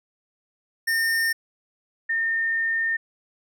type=tone pair in turn; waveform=square / sine; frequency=1819 / 1819 Hz; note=A#6 / A#6; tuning=-43 / -43 cents; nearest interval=unison; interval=0 cents; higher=neither; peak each=-21 dBFS; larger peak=neither; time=0.87-1.33 / 2.09-2.97 s; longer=second; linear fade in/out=10 ms; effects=none